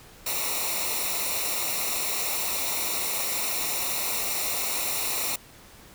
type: noise with comb filter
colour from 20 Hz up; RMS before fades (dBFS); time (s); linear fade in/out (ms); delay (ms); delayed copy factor
white; -28; 0.26-5.36; 5; 0.62; -0.75
effects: pink hiss -50 dBFS RMS until 5.94 s